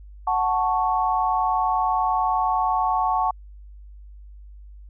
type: chord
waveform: sine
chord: F# minor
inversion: none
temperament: equal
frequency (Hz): 740 / 880 / 1108.7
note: F#5 / A5 / C#6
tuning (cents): 0 / 0 / 0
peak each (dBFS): -23 / -23 / -24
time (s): 0.27-3.31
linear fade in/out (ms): 5
effects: added 50 Hz sine -40 dBFS peak until 4.89 s